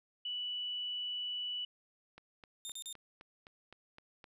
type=tone; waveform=sine; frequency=2960 Hz; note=F#7; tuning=in tune; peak=-36 dBFS; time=0.25-1.65 s; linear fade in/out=5 ms
type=click train; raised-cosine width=0.3 ms; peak=-36 dBFS; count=9; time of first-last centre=2.18-4.242 s; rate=3.88 Hz
type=tone bursts; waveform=20% pulse; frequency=3634 Hz; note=A#7; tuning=45 cents flat; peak=-36 dBFS; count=3; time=2.65-2.927 s; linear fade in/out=0 ms; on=69 ms; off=35 ms
effects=none